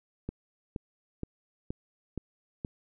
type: click train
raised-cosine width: 3 ms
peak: -21 dBFS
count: 6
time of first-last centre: 0.29-2.648 s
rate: 2.12 Hz
effects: none